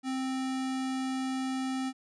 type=tone; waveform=square; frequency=262.1 Hz; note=C4; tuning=3 cents sharp; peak=-31 dBFS; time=0.03-1.93 s; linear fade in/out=50 ms; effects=resampled to 22050 Hz